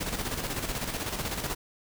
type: noise with tremolo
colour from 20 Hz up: pink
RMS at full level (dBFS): -31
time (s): 0-1.55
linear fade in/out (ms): 10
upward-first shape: square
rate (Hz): 16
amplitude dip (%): 50
effects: none